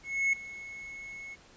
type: tone with ADSR envelope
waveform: triangle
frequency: 2188 Hz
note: C#7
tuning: 23 cents flat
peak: -21 dBFS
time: 0.03-1.36 s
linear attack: 300 ms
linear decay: 5 ms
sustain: -18 dB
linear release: 27 ms
effects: pink hiss -57 dBFS RMS until 1.56 s + resampled to 16000 Hz